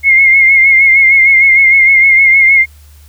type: tone with vibrato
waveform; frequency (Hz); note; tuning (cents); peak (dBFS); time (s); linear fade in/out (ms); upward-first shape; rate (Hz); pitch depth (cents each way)
sine; 2142; C7; +40; -3; 0.03-2.66; 50; sine; 6.5; 44
effects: added 74 Hz sine -36 dBFS peak until 3.08 s + white hiss -47 dBFS RMS until 3.08 s